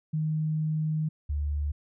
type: tone pair in turn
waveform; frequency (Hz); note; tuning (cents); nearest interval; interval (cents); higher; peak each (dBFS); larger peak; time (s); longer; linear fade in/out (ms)
sine; 155.56 / 73.26; D#3 / D2; 0 / -4; octave + minor second; 1304; first; -25 / -26; first; 0.13-1.09 / 1.29-1.72; first; 10
effects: none